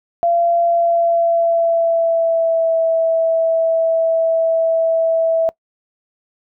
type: tone with pitch glide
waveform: sine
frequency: 684 to 655 Hz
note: F5 to E5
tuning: -36 to -11 cents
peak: -12 dBFS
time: 0.23-5.49 s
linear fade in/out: 0 ms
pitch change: -75 cents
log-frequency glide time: 0.62-2.77 s
effects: noise-tail reverb RT60 0.1 s tail -23 dB re dry